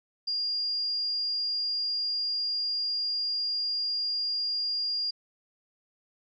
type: tone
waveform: sine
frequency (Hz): 4818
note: D8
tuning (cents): +43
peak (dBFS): -27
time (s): 0.27-5.11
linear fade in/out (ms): 10
effects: none